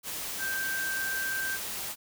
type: tone in noise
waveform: sine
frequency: 1568 Hz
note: G6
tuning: in tune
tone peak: -30 dBFS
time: 0.38-1.59 s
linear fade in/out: 50 ms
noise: white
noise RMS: -36 dBFS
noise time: 0.03-1.96 s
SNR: +3 dB
effects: none